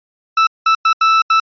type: tone bursts at uneven times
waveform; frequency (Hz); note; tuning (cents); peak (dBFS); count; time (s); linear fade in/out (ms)
40% pulse; 1318.5; E6; 0; -8; 5; 0.37-0.47 / 0.66-0.75 / 0.85-0.93 / 1.01-1.22 / 1.3-1.4; 5
effects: resampled to 11025 Hz